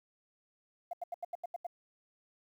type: tone bursts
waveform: sine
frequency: 698.5 Hz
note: F5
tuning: in tune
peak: -34 dBFS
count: 8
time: 0.91-1.668 s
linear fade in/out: 5 ms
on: 23 ms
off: 82 ms
effects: tanh soft clip ceiling -30 dBFS + 11-bit